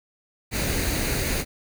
pink noise with comb filter, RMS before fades -25 dBFS, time 0.51-1.45 s, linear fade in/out 50 ms, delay 0.46 ms, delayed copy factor +0.5, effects none

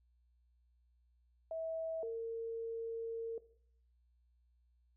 sine tone pair in turn, 649 / 456.3 Hz, E5 / A#4, -27 / -37 cents, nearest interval tritone, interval 610 cents, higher first, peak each -38 / -37 dBFS, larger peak second, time 1.51-2.03 / 2.03-3.38 s, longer second, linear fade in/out 2 ms, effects noise-tail reverb RT60 0.6 s tail -17 dB re dry + added 60 Hz sine -69 dBFS peak until 4.96 s

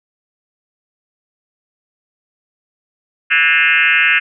sine tone with frequency modulation, 2114 Hz, C7, 17 cents sharp, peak -9 dBFS, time 3.3-4.2 s, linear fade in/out 20 ms, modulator 160 Hz, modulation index 4.1, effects none

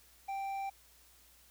triangle tone with hard clipping, 784 Hz, G5, in tune, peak -37 dBFS, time 0.28-0.7 s, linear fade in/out 10 ms, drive 9 dB, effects added 60 Hz sine -68 dBFS peak until 1.5 s + white hiss -63 dBFS RMS until 1.5 s

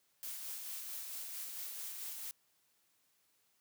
blue noise with tremolo, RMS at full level -43 dBFS, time 0.23-2.31 s, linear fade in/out 0 ms, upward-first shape sine, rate 4.5 Hz, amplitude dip 30%, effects white hiss -75 dBFS RMS until 3.6 s + high-pass 80 Hz 12 dB/octave

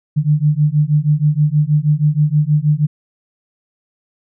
sine beating tone pair, 146.83 / 153.13 Hz, D3 / D#3, 0 / -27 cents, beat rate 6.3 Hz, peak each -14 dBFS, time 0.16-2.87 s, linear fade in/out 20 ms, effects none

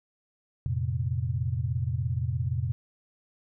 sine chord, F suspended fourth, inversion none, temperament equal with one note detuned, 87.31 / 113.68 / 130.81 Hz, F2 / Bb2 / C3, 0 / -43 / 0 cents, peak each -31 / -30 / -30 dBFS, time 0.66-2.72 s, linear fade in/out 0 ms, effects none

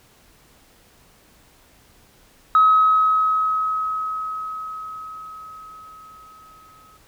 sine tone with exponential decay, 1276 Hz, D#6, 43 cents sharp, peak -9 dBFS, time 2.55-6.97 s, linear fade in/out 1 ms, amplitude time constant 960 ms, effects tanh soft clip ceiling -6 dBFS + pink hiss -54 dBFS RMS until 7.07 s

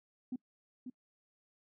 sine tone with echo, 252.4 Hz, B3, 38 cents sharp, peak -34 dBFS, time 0.32-0.36 s, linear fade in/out 5 ms, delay 540 ms, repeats 1, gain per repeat -7 dB, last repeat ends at 0.9 s, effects noise-tail reverb RT60 0.1 s tail -25 dB re dry + tanh soft clip ceiling -31 dBFS

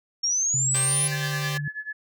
sine exponential sweep, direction up, 5480 to 10170 Hz, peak -21 dBFS, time 0.23-1.08 s, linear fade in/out 10 ms
sine tone with pitch glide, 130.81 to 145.98 Hz, C3 to D3, 0 to -10 cents, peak -27 dBFS, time 0.54-1.68 s, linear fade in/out 2 ms, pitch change +190 cents, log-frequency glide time 0.8-1.07 s
5% pulse chord, G suspended fourth, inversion none, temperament equal, 392 / 523.3 / 587.3 Hz, G4 / C5 / D5, 0 / 0 / 0 cents, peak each -22 / -23 / -25 dBFS, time 0.74-1.58 s, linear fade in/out 10 ms
sine tone with tremolo, 1714 Hz, A6, 46 cents flat, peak -28 dBFS, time 1.11-1.93 s, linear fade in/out 10 ms, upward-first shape sine, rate 9.2 Hz, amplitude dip 90%
effects none

